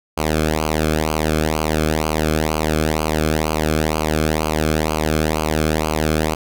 sawtooth tone with flanger, 77.78 Hz, D#2, in tune, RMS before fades -19 dBFS, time 0.17-6.35 s, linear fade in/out 10 ms, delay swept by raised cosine 0.54 to 1.07 ms, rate 2.1 Hz, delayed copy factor -0.85, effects none

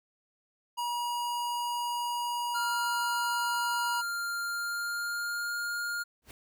square tone, 959 Hz, A#5, 49 cents sharp, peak -31 dBFS, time 0.77-4.02 s, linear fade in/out 20 ms
square tone with pitch glide, 1396.9 to 1414.8 Hz, F6 to F6, 0 to +22 cents, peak -32 dBFS, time 2.54-6.04 s, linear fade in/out 20 ms, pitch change +22 cents, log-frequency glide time 4.41-5.57 s
pink noise with exponential growth, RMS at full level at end -42 dBFS, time 6.22-6.31 s, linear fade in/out 1 ms, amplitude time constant 19 ms
effects none

